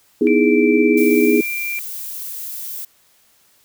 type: chord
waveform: sine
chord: E major seventh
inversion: second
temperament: equal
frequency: 246.9 / 311.1 / 329.6 / 415.3 Hz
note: B3 / D#4 / E4 / G#4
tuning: 0 / 0 / 0 / 0 cents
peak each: -17 / -17 / -19 / -15 dBFS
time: 0.21-1.41 s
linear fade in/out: 5 ms
type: tone with pitch glide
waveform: sine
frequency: 2335 to 2368 Hz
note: D7 to D7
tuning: -11 to +14 cents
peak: -22 dBFS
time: 0.27-1.79 s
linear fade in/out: 0 ms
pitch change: +25 cents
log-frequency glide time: 1.17-1.33 s
type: noise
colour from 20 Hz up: violet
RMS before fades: -29 dBFS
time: 0.97-2.85 s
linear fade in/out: 5 ms
effects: white hiss -56 dBFS RMS until 3.64 s